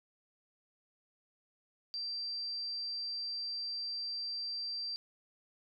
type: tone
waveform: sine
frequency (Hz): 4700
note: D8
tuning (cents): +1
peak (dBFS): -36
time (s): 1.94-4.96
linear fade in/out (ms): 0
effects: none